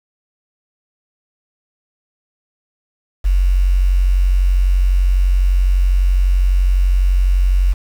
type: tone with quantisation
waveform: sine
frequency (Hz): 45.95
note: F#1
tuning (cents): -11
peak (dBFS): -10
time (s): 3.24-7.74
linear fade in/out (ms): 20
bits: 6
effects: none